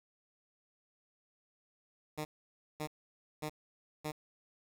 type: tone bursts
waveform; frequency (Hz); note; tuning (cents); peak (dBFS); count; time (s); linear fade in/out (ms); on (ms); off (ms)
10% pulse; 152.6; D#3; -33; -28; 4; 2.17-4.122; 20; 83; 540
effects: 9-bit